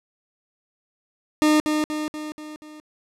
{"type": "tone with echo", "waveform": "40% pulse", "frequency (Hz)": 304.9, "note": "D#4", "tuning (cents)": -35, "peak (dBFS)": -14, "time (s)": [1.42, 1.6], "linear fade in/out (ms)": 0, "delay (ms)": 240, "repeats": 5, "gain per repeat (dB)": -5, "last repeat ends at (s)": 2.8, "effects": ["low-pass 11000 Hz 12 dB/octave"]}